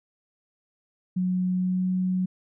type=tone with pitch glide; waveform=sine; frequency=183 to 184.49 Hz; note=F#3 to F#3; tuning=-19 to -5 cents; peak=-22 dBFS; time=1.16-2.26 s; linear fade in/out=10 ms; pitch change=+14 cents; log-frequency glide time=1.54-1.87 s; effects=none